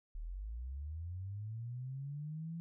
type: linear sweep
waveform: sine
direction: up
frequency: 35.84 to 169.3 Hz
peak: -40 dBFS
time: 0.15-2.6 s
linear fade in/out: 0 ms
effects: none